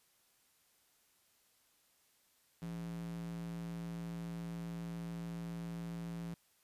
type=tone with high-pass filter; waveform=square; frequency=56.7 Hz; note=A#1; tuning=47 cents flat; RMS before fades=-43 dBFS; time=2.62-6.34 s; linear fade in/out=0 ms; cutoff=150 Hz; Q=4.5; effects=white hiss -72 dBFS RMS until 6.63 s + resampled to 32000 Hz